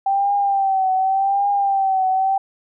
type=tone with vibrato; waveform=sine; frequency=780 Hz; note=G5; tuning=9 cents flat; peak=-15 dBFS; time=0.06-2.38 s; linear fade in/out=5 ms; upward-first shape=triangle; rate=0.87 Hz; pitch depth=67 cents each way; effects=none